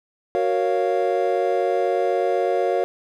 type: chord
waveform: triangle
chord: Gb major seventh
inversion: none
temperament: equal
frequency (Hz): 370 / 466.2 / 554.4 / 698.5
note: Gb4 / Bb4 / Db5 / F5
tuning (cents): 0 / 0 / 0 / 0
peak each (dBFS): -22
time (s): 0.35-2.84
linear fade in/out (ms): 0
effects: none